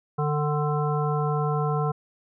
harmonic tone with a mistuned harmonic, 149 Hz, D3, 25 cents sharp, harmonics 1 / 3 / 5 / 7 / 9, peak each -24 / -29 / -31 / -32 / -34 dBFS, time 0.18-1.92 s, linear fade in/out 10 ms, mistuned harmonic 9, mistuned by -16 cents, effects none

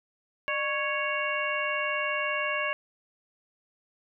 harmonic tone with a mistuned harmonic, 554.4 Hz, C#5, in tune, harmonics 1 / 2 / 3 / 4 / 5, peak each -33 / -33 / -33 / -33 / -33 dBFS, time 0.48-2.73 s, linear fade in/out 0 ms, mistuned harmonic 1, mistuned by +140 cents, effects none

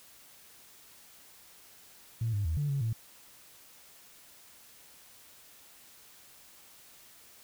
sine tone with pitch steps, 114 / 102.1 / 80 / 145.6 / 139.2 / 113 Hz, A#2 / G#2 / D#2 / D3 / C#3 / A2, -38 / -29 / +49 / -15 / +8 / +47 cents, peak -27 dBFS, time 2.21-2.93 s, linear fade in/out 5 ms, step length 120 ms, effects tanh soft clip ceiling -23 dBFS + white hiss -56 dBFS RMS until 7.43 s

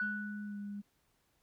sine tone with exponential decay, 1480 Hz, F#6, in tune, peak -30 dBFS, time 0-0.79 s, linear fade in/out 1 ms, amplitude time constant 170 ms
sine tone with pitch glide, 207.7 to 203.3 Hz, G#3 to G#3, 0 to -37 cents, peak -39 dBFS, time 0.01-0.82 s, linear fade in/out 20 ms, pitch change -37 cents, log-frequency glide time 0.44-0.57 s
effects tanh soft clip ceiling -24 dBFS + pink hiss -75 dBFS RMS until 1.42 s

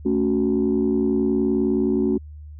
sine chord, F# minor, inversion first, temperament equal with one note detuned, 220 / 279.3 / 370 Hz, A3 / C#4 / F#4, 0 / +13 / 0 cents, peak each -21 / -21 / -21 dBFS, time 0.05-2.18 s, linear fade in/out 10 ms, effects tanh soft clip ceiling -11 dBFS + added 75 Hz sine -36 dBFS peak until 2.59 s

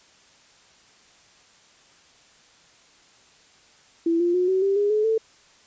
sine tone with pitch steps, 333.5 / 347.5 / 362 / 377.2 / 393 / 409.4 / 426.5 / 444.4 Hz, E4 / F4 / F#4 / F#4 / G4 / G#4 / G#4 / A4, +20 / -9 / -38 / +33 / +4 / -25 / +46 / +17 cents, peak -18 dBFS, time 4.06-5.18 s, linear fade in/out 5 ms, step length 140 ms, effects white hiss -55 dBFS RMS until 5.66 s + resampled to 16000 Hz

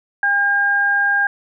sine tone pair together, 806 / 1612 Hz, G5 / G6, +48 / +48 cents, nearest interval octave, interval 1200 cents, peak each -22 / -14 dBFS, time 0.23-1.27 s, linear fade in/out 2 ms, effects none

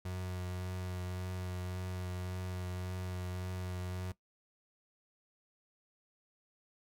35% pulse tone with vibrato, 91.2 Hz, F#2, 24 cents flat, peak -36 dBFS, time 0.05-4.12 s, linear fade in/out 5 ms, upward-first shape triangle, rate 1.8 Hz, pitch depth 16 cents each way, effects noise-tail reverb RT60 0.1 s tail -17 dB re dry

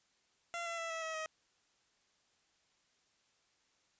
15% pulse tone with pitch steps, 685 / 674 / 663.2 / 652.6 / 642.1 / 631.8 Hz, F5 / E5 / E5 / E5 / E5 / D#5, -34 / +38 / +10 / -18 / -46 / +26 cents, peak -32 dBFS, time 0.54-1.26 s, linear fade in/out 0 ms, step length 120 ms, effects white hiss -74 dBFS RMS until 3.99 s + resampled to 16000 Hz

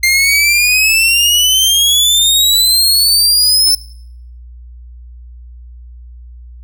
sawtooth exponential sweep, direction up, 2093 to 5310 Hz, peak -5 dBFS, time 0.03-3.75 s, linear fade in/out 5 ms, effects noise-tail reverb RT60 0.7 s tail -21 dB re dry + added 60 Hz sine -31 dBFS peak until 6.63 s

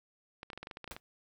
clicks, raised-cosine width 0.3 ms, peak -27 dBFS, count 12, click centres 0.431 / 0.502 / 0.532 / 0.576 / 0.63 / 0.671 / 0.712 / 0.771 / 0.843 / 0.877 / 0.917 / 0.965 s
pink noise with exponential decay, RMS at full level -42 dBFS, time 0.91-1 s, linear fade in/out 0 ms, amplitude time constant 19 ms
effects none

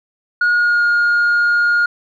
sine tone with pitch glide, 1442 to 1423.8 Hz, F#6 to F6, -45 to +33 cents, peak -9 dBFS, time 0.41-1.86 s, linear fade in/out 5 ms, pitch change -22 cents, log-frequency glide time 0.52-0.85 s, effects tanh soft clip ceiling -10 dBFS

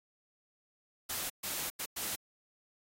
white noise bursts at uneven times, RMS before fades -37 dBFS, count 4, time 1.09-1.3 / 1.43-1.7 / 1.79-1.86 / 1.96-2.16 s, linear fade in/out 10 ms, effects AAC 48 kbps

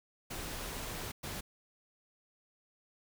pink noise bursts at uneven times, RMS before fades -41 dBFS, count 2, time 0.3-1.12 / 1.23-1.41 s, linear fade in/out 10 ms, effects none

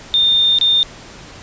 sine tone with dropouts, 3625 Hz, A#7, 49 cents flat, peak -10 dBFS, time 0.14-0.83 s, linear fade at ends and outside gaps 0 ms, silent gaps 0.586-0.612 s, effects pink hiss -37 dBFS RMS until 1.42 s + resampled to 16000 Hz

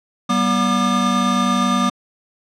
square tone cluster, 191.8 / 242 / 1201 Hz, G3 / B3 / D6, -37 / -35 / +38 cents, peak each -21 / -20 / -20 dBFS, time 0.29-1.9 s, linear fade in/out 10 ms, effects low-pass 7000 Hz 12 dB/octave

